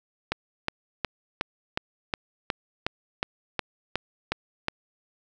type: click train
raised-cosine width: 0.3 ms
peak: -9 dBFS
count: 13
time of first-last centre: 0.32-4.684 s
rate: 2.75 Hz
effects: none